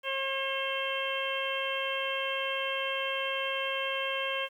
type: harmonic tone with a mistuned harmonic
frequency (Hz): 539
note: C#5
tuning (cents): -49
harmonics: 1 / 2 / 3 / 4 / 5 / 6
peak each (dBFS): -35 / -37 / -38 / -39 / -36 / -36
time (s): 0.03-4.49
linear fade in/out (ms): 50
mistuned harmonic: 6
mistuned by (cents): -47
effects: 10-bit